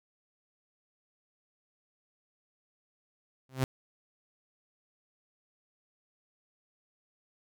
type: tone with exponential growth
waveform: sawtooth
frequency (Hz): 131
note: C3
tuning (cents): +2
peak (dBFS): -19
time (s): 3.49-3.64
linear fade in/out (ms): 2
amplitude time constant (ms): 31
effects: none